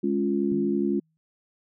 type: chord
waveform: sine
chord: Db major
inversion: second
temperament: equal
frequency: 207.7 / 277.2 / 349.2 Hz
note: Ab3 / Db4 / F4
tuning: 0 / 0 / 0 cents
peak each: -26 / -27 / -26 dBFS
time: 0.03-1 s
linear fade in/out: 10 ms
type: tone with exponential decay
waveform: sine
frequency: 159.1 Hz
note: D#3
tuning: 39 cents sharp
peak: -32 dBFS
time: 0.52-1.17 s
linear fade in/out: 0 ms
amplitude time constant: 140 ms
effects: none